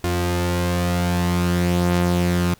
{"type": "tone pair together", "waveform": "sawtooth", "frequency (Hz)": [87.97, 176.2], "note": ["F2", "F3"], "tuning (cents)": [13, 16], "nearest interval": "octave", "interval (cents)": 1203, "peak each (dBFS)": -17, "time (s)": [0.04, 2.54], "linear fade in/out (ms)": 0, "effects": ["pink hiss -52 dBFS RMS until 2.59 s"]}